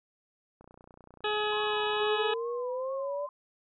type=click train; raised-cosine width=1 ms; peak=-38 dBFS; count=45; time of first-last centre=0.61-2.067 s; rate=30.2 Hz
type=harmonic tone; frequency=422.4 Hz; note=G#4; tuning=29 cents sharp; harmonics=1 / 2 / 3 / 4 / 6 / 7 / 8 / 9; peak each=-31 / -34 / -36 / -37 / -39 / -39 / -40 / -41 dBFS; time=1.24-2.34 s; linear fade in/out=5 ms
type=tone with vibrato; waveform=sine; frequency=1032 Hz; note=C6; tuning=24 cents flat; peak=-40 dBFS; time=1.52-3.29 s; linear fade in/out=2 ms; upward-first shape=triangle; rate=2.3 Hz; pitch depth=120 cents each way
type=exponential sweep; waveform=sine; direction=up; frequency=415.3 to 587.3 Hz; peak=-31 dBFS; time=2-3.27 s; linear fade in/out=20 ms
effects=none